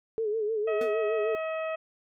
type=tone with vibrato; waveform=sine; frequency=433.1 Hz; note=A4; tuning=27 cents flat; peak=-26 dBFS; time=0.18-1.35 s; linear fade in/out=0 ms; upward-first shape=sine; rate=6.5 Hz; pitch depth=81 cents each way
type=harmonic tone; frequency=639 Hz; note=D#5; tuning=46 cents sharp; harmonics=1 / 2 / 3 / 4 / 5; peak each=-30 / -38 / -43 / -41 / -54 dBFS; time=0.67-1.76 s; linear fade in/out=10 ms
type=tone with exponential decay; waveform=25% pulse; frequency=246.9 Hz; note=B3; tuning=in tune; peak=-30 dBFS; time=0.81-0.98 s; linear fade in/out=2 ms; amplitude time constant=35 ms
effects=none